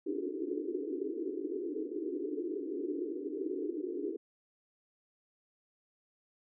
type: band-pass noise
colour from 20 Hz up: pink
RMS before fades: -37 dBFS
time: 0.06-4.17 s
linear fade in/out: 10 ms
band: 280 to 440 Hz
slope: 96 dB/octave
effects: none